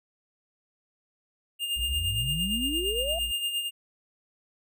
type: tone with tremolo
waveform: square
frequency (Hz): 2817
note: F7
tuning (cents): +14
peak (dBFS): -26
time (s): 1.59-3.71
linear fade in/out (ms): 50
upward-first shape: sine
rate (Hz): 8.7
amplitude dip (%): 55
type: tone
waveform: triangle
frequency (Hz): 58.27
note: A#1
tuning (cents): 0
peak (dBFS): -33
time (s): 1.76-3.32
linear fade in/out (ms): 10
type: exponential sweep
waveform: sine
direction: up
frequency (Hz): 57 to 698.5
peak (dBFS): -30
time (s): 1.79-3.19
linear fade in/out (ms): 5
effects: none